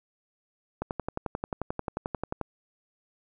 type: click train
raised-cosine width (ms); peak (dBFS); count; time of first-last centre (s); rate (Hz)
1; -16; 19; 0.82-2.413; 11.3
effects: none